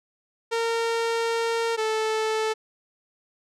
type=tone pair in turn; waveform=sawtooth; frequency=459.6 / 437.9 Hz; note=A#4 / A4; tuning=-25 / -8 cents; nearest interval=minor second; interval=83 cents; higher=first; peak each=-19 dBFS; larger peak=neither; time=0.51-1.77 / 1.77-2.54 s; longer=first; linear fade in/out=20 ms; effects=low-pass 7000 Hz 12 dB/octave